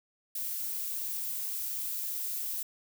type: noise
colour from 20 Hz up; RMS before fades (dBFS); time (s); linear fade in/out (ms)
violet; -35; 0.35-2.63; 5
effects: none